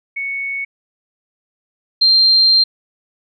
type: tone pair in turn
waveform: sine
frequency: 2217 / 4171 Hz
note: C#7 / C8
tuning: 0 / -6 cents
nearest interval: major seventh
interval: 1094 cents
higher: second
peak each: -20 / -8 dBFS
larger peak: second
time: 0.16-0.65 / 2.01-2.64 s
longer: second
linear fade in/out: 10 ms
effects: none